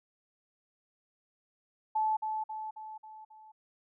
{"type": "tone with echo", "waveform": "sine", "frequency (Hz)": 868, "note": "A5", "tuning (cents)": -24, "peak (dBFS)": -26, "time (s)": [1.95, 2.17], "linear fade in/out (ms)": 10, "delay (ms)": 270, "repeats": 5, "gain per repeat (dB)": -5, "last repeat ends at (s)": 3.52, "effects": []}